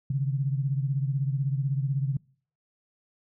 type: beating tone pair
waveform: sine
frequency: 134.7 / 150.7 Hz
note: C#3 / D3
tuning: -49 / +45 cents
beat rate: 16 Hz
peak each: -25 / -31 dBFS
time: 0.1-2.17 s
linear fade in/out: 5 ms
effects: noise-tail reverb RT60 0.5 s tail -25 dB re dry